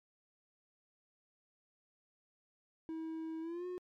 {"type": "tone with pitch glide", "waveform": "triangle", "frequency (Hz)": [322, 361.4], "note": ["E4", "F#4"], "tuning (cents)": [-41, -41], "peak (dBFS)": -37, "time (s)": [2.89, 3.78], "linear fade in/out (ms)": 0, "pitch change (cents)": 200, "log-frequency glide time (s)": [3.41, 3.66], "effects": ["MP3 64 kbps"]}